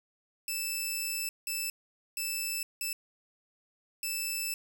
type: tone bursts at uneven times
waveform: 10% pulse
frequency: 2637 Hz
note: E7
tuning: in tune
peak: -23 dBFS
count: 5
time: 0.48-1.29 / 1.47-1.7 / 2.17-2.63 / 2.81-2.93 / 4.03-4.54 s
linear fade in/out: 2 ms
effects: 9-bit